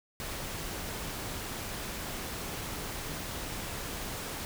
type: noise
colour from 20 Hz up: pink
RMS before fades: -38 dBFS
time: 0.2-4.45 s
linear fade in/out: 0 ms
effects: none